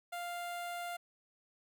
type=tone with notch filter; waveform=sawtooth; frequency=698.5 Hz; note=F5; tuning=in tune; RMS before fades=-41 dBFS; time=0.12-0.97 s; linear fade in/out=10 ms; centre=5400 Hz; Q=1.7; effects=none